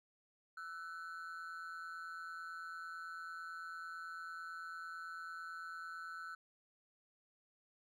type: ring-modulated tone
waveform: triangle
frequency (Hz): 1410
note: F6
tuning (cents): +16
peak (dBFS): -40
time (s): 0.57-6.35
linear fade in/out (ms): 5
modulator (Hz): 84.5
effects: none